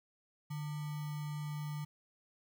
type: tone with sample-and-hold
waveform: sine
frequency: 149.2 Hz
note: D3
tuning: 28 cents sharp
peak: -37 dBFS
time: 0.5-1.85 s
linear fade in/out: 10 ms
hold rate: 1050 Hz
effects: none